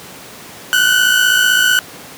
30% pulse tone pair together, 1465 / 1520.8 Hz, F#6 / F#6, -18 / +47 cents, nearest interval minor second, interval 65 cents, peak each -10 dBFS, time 0.73-1.79 s, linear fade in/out 0 ms, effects pink hiss -34 dBFS RMS until 2.17 s + high-pass 150 Hz 12 dB/octave

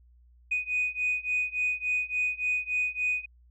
sine beating tone pair, 2486 / 2489.5 Hz, D#7 / D#7, -2 / 0 cents, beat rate 3.5 Hz, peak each -29 / -28 dBFS, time 0.51-3.26 s, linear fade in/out 10 ms, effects tanh soft clip ceiling -20 dBFS + added 60 Hz sine -55 dBFS peak until 3.5 s

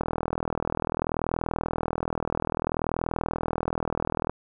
click train, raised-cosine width 1 ms, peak -12 dBFS, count 175, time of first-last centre 0.01-4.296 s, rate 40.6 Hz, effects none

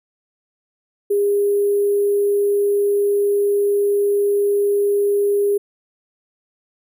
sine tone with sample-and-hold, 405.7 Hz, G#4, 41 cents flat, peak -14 dBFS, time 1.1-5.58 s, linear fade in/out 10 ms, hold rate 11025 Hz, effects none

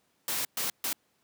white noise bursts at uneven times, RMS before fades -31 dBFS, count 3, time 0.28-0.45 / 0.57-0.7 / 0.84-0.93 s, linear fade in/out 2 ms, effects pink hiss -71 dBFS RMS until 1.23 s + high-pass 150 Hz 12 dB/octave

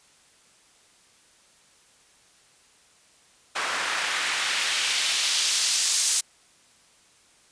white noise with band-pass filter sweep, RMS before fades -25 dBFS, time 3.55-6.21 s, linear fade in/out 10 ms, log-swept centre 1200 to 6900 Hz, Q 1.1, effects white hiss -58 dBFS RMS until 7.51 s + resampled to 22050 Hz

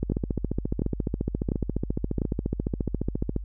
two click trains, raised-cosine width 3 ms, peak -13 / -12 dBFS, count 49 / 4, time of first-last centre 0.03-3.363 / 0.12-2.218 s, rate 14.4 / 1.43 Hz, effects added 50 Hz sine -33 dBFS peak until 3.44 s

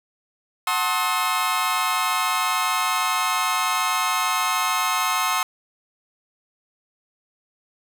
sawtooth chord, F# diminished seventh, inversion none, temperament just, 740 / 888 / 1065.6 / 1278.7 Hz, F#5 / A5 / C6 / Eb6, 0 / +16 / +31 / +47 cents, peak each -25 / -25 / -20 / -21 dBFS, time 0.67-5.43 s, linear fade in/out 2 ms, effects none

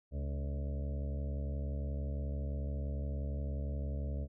harmonic tone with a mistuned harmonic, 71.4 Hz, D2, 48 cents flat, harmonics 1 / 2 / 3 / 4 / 6 / 7 / 8 / 9, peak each -35 / -43 / -47 / -51 / -54 / -54 / -51 / -56 dBFS, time 0.11-4.28 s, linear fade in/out 50 ms, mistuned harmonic 2, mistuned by -67 cents, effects none

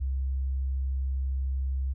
sine tone, 66.4 Hz, C2, 26 cents sharp, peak -26 dBFS, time 0-1.94 s, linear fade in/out 20 ms, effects none

